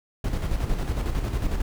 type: noise with tremolo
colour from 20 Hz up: brown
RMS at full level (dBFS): -24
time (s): 0.24-1.62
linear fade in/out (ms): 5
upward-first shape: square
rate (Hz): 11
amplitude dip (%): 45
effects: none